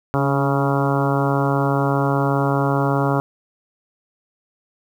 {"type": "harmonic tone with a mistuned harmonic", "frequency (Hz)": 138.59, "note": "C#3", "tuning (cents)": 0, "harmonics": [1, 2, 3, 4, 5, 6, 7, 8, 9, 10], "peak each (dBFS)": [-20, -23, -25, -26, -27, -28, -28, -29, -30, -30], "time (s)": [0.14, 3.2], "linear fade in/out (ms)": 0, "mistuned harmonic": 2, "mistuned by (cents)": 31, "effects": ["8-bit"]}